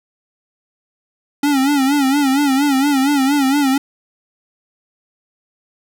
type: tone with vibrato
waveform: square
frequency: 277.2 Hz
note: C#4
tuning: in tune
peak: -13 dBFS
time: 1.43-3.78 s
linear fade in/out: 5 ms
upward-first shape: sine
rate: 4.3 Hz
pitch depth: 98 cents each way
effects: none